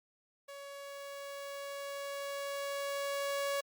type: tone with level ramp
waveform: sawtooth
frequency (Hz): 561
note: C#5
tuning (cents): +21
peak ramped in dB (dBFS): -42 to -28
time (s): 0.48-3.61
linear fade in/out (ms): 10
effects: Opus 48 kbps